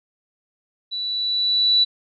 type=tone with level ramp; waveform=sine; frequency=3951 Hz; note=B7; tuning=in tune; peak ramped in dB=-25 to -12 dBFS; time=0.91-1.85 s; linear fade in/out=20 ms; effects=none